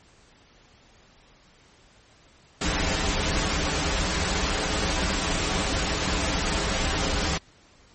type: noise with comb filter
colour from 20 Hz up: pink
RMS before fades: -25 dBFS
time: 2.61-7.38 s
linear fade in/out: 5 ms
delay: 8.4 ms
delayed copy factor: -0.7
effects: pink hiss -56 dBFS RMS until 7.94 s + MP3 32 kbps